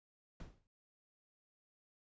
brown noise with exponential decay, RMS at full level -44 dBFS, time 0.4-0.67 s, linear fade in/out 2 ms, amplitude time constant 57 ms, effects resampled to 16000 Hz

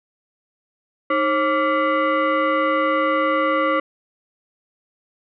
sine tone with frequency modulation, 311.1 Hz, D#4, in tune, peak -16 dBFS, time 1.1-3.8 s, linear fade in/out 5 ms, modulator 850 Hz, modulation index 1.7, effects none

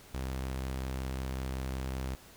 sawtooth tone, 65.4 Hz, C2, in tune, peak -30 dBFS, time 0.14-2.15 s, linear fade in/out 0 ms, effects pink hiss -55 dBFS RMS until 2.36 s

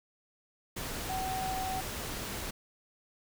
sine tone in noise, 756 Hz, F#5, 37 cents sharp, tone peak -33 dBFS, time 1.09-1.81 s, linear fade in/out 10 ms, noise pink, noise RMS -38 dBFS, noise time 0.76-2.51 s, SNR +2 dB, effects none

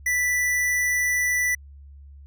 square tone, 1975.5 Hz, B6, in tune, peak -21 dBFS, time 0.06-1.55 s, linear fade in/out 5 ms, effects added 70 Hz sine -42 dBFS peak until 2.26 s

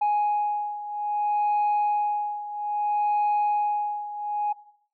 sine beating tone pair, 832 / 832.61 Hz, G#5 / G#5, +3 / +4 cents, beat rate 0.61 Hz, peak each -22 / -26 dBFS, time 0.01-4.53 s, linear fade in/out 10 ms, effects noise-tail reverb RT60 0.6 s tail -17 dB re dry + tanh soft clip ceiling -18 dBFS

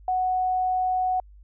sine tone, 740 Hz, F#5, in tune, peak -21 dBFS, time 0.08-1.2 s, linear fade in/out 2 ms, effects added 50 Hz sine -46 dBFS peak until 1.43 s

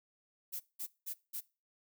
violet noise bursts, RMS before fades -40 dBFS, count 4, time 0.52-1.41 s, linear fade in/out 20 ms, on 80 ms, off 190 ms, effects noise-tail reverb RT60 0.3 s tail -21 dB re dry

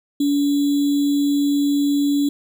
sine tone with sample-and-hold, 285.8 Hz, D4, 47 cents flat, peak -15 dBFS, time 0.2-2.29 s, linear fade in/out 5 ms, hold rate 3675 Hz, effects none

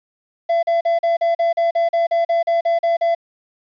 triangle tone bursts, 675 Hz, E5, 41 cents sharp, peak -12 dBFS, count 15, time 0.49-3.15 s, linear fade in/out 10 ms, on 140 ms, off 40 ms, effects resampled to 11025 Hz + 8-bit

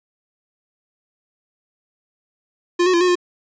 square tone with pitch steps, 350.8 / 368.3 / 342.6 / 362.7 / 355.2 Hz, F4 / F#4 / F4 / F#4 / F4, +8 / -8 / -33 / -34 / +29 cents, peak -14 dBFS, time 2.79-3.155 s, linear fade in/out 10 ms, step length 73 ms, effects resampled to 16000 Hz + 9-bit

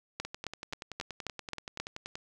two click trains, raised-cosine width 0.2 ms, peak -22 / -17 dBFS, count 21 / 7, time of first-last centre 0.25-2.155 / 0.2-1.8 s, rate 10.5 / 3.75 Hz, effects none

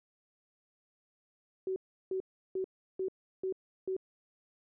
sine tone bursts, 377.5 Hz, F#4, 35 cents sharp, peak -31 dBFS, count 6, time 1.67-3.966 s, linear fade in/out 2 ms, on 91 ms, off 350 ms, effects none

